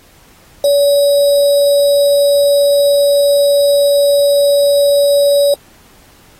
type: tone with sample-and-hold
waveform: sine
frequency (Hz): 570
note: C#5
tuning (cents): +48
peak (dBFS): -7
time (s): 0.64-5.54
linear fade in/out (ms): 2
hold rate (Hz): 4410
effects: pink hiss -46 dBFS RMS until 6.39 s + AAC 48 kbps